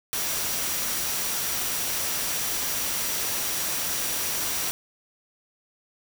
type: tone in noise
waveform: sine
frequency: 5790 Hz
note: F#8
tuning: 38 cents flat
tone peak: -36 dBFS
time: 0.13-4.71 s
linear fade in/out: 0 ms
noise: white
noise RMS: -28 dBFS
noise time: 0.13-4.71 s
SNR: -11 dB
effects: none